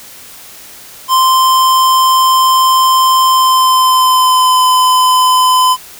square tone with pitch glide, 1041 to 1017.2 Hz, C6 to C6, -9 to -49 cents, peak -7 dBFS, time 1.08-5.77 s, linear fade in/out 50 ms, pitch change -40 cents, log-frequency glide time 3.26-4.65 s, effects white hiss -34 dBFS RMS until 5.99 s

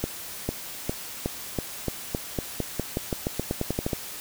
accelerating click train, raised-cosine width 2 ms, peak -12 dBFS, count 20, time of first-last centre 0.04-3.932 s, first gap 450 ms, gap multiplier 0.9, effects white hiss -38 dBFS RMS until 4.2 s

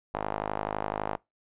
sawtooth tone with band-pass filter, 51.91 Hz, G#1, in tune, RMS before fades -33 dBFS, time 0.14-1.17 s, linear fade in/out 0 ms, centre 830 Hz, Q 1.9, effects noise-tail reverb RT60 0.2 s tail -24 dB re dry + resampled to 8000 Hz

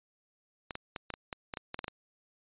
clicks, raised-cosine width 0.3 ms, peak -21 dBFS, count 12, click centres 0.708 / 0.754 / 0.962 / 1.103 / 1.139 / 1.328 / 1.538 / 1.572 / 1.744 / 1.791 / 1.843 / 1.881 s, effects resampled to 8000 Hz

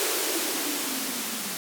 violet noise with band-pass filter sweep, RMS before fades -29 dBFS, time 0-1.57 s, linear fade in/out 0 ms, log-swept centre 400 to 200 Hz, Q 6.3, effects none

